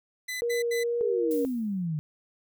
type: tone bursts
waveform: sawtooth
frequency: 2007 Hz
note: B6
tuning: 27 cents sharp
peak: -28 dBFS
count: 3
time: 0.28-0.838 s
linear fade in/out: 10 ms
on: 130 ms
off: 84 ms
type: tone with vibrato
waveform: sine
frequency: 472.2 Hz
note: A#4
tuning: 22 cents sharp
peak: -25 dBFS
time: 0.42-1.45 s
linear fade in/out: 0 ms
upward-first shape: triangle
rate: 2.2 Hz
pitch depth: 11 cents each way
type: exponential sweep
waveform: sine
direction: down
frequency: 440.2 to 147.6 Hz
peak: -27 dBFS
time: 1.01-1.99 s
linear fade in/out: 0 ms
type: noise with exponential decay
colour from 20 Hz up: violet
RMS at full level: -39 dBFS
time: 1.31-1.87 s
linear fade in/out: 1 ms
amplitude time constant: 120 ms
effects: none